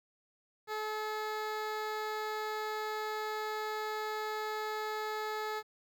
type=tone with notch filter; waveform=15% pulse; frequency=430 Hz; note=A4; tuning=40 cents flat; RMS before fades=-37 dBFS; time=0.67-5.63 s; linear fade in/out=50 ms; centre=9400 Hz; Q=0.66; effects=11-bit